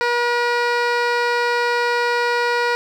15% pulse tone with low-pass filter, 480 Hz, B4, 49 cents flat, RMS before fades -19 dBFS, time 0.01-2.75 s, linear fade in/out 0 ms, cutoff 4100 Hz, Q 1, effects 7-bit

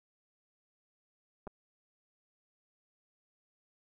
clicks, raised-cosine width 1 ms, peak -30 dBFS, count 2, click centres 1.47 / 1.475 s, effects none

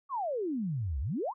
sine exponential two-way sweep, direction down then up, 1174.7 to 61.74 to 1174.7 Hz, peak -30 dBFS, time 0.09-1.34 s, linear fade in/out 50 ms, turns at 1 s, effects none

